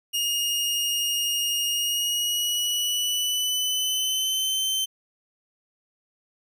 sawtooth tone with pitch glide, 2852 to 3092 Hz, F7 to G7, +36 to -24 cents, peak -20 dBFS, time 0.13-4.86 s, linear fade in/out 20 ms, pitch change +140 cents, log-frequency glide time 1.69-4.66 s, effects none

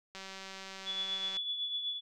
click train, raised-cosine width 0.2 ms, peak -28 dBFS, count 235, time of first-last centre 0.15-1.369 s, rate 192 Hz
sine tone with tremolo, 3429 Hz, A7, 45 cents flat, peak -31 dBFS, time 0.85-2.01 s, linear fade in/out 50 ms, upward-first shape triangle, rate 8 Hz, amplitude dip 55%
effects none

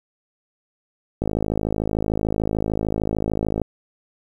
click train, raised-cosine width 2 ms, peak -9 dBFS, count 129, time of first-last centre 1.22-3.617 s, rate 53.4 Hz, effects 8-bit

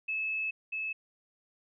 sine tone pair in turn, 2600 / 2600 Hz, E7 / E7, -24 / -24 cents, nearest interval unison, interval 0 cents, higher neither, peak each -30 / -32 dBFS, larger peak first, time 0.08-0.51 / 0.72-0.93 s, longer first, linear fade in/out 10 ms, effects none

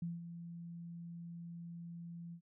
sine tone with ADSR envelope, 170 Hz, F3, 46 cents flat, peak -36 dBFS, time 0.02-2.41 s, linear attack 4 ms, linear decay 180 ms, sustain -9 dB, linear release 79 ms, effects none

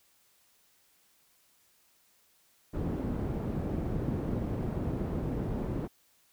white low-pass noise, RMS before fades -33 dBFS, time 2.73-5.88 s, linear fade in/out 20 ms, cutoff 270 Hz, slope 12 dB/octave, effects white hiss -67 dBFS RMS until 6.32 s

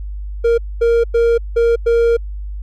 triangle tone bursts at uneven times, 466.2 Hz, A#4, in tune, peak -8 dBFS, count 5, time 0.44-0.58 / 0.81-1.04 / 1.14-1.38 / 1.56-1.76 / 1.86-2.17 s, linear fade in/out 10 ms, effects added 50 Hz sine -23 dBFS peak until 2.62 s

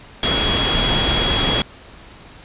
sine tone in noise, 3322 Hz, G#7, in tune, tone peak -19 dBFS, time 0.23-1.62 s, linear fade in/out 2 ms, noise pink, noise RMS -19 dBFS, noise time 0.23-1.62 s, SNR -3 dB, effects pink hiss -42 dBFS RMS until 2.44 s + resampled to 8000 Hz

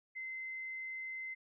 sine tone, 2064 Hz, C7, 24 cents flat, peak -40 dBFS, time 0.15-1.35 s, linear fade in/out 20 ms, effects none

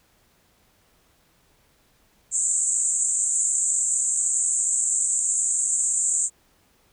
pink band-pass noise, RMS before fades -23 dBFS, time 2.31-6.3 s, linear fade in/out 50 ms, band 7100 to 8300 Hz, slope 96 dB/octave, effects pink hiss -62 dBFS RMS until 6.92 s

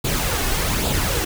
pink noise with flanger, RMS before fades -21 dBFS, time 0.04-1.25 s, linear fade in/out 10 ms, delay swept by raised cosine 0.25 to 2.75 ms, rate 1.2 Hz, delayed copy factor +0.5, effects none

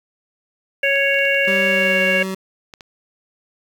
harmonic tone, 554.4 Hz, C#5, in tune, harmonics 1 / 3 / 4 / 5, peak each -20 / -20 / -20 / -20 dBFS, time 0.83-2.23 s, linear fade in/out 5 ms
clicks, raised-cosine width 0.2 ms, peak -21 dBFS, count 12, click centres 0.957 / 1.143 / 1.189 / 1.253 / 1.346 / 1.452 / 1.56 / 1.834 / 2.014 / 2.072 / 2.738 / 2.808 s
25% pulse tone with pitch glide, 194.8 to 189.91 Hz, G3 to F#3, -11 to +45 cents, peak -19 dBFS, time 1.47-2.35 s, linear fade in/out 10 ms, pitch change -44 cents, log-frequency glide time 1.67-2.01 s
effects 7-bit

